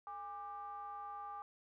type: ring-modulated tone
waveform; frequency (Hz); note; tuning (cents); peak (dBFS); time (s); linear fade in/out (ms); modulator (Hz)
triangle; 185.5; F#3; +5; -39; 0.07-1.42; 0; 1000
effects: none